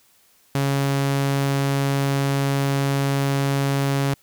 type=tone; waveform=sawtooth; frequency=138.59 Hz; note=C#3; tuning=in tune; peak=-15 dBFS; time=0.55-4.14 s; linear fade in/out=2 ms; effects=white hiss -58 dBFS RMS until 4.22 s